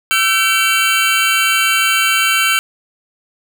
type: tone cluster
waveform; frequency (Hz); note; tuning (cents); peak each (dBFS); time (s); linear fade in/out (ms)
square; 1333 / 1538 / 2294 / 2719 / 3089; E6 / G6 / D7 / F7 / G7; +19 / -33 / -41 / -47 / -26; -19; 0.11-2.59; 0
effects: none